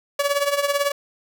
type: tone with tremolo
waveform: sawtooth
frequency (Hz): 569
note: C#5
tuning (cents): +45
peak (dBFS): -12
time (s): 0.19-0.92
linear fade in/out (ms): 5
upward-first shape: triangle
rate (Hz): 18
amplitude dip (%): 80
effects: none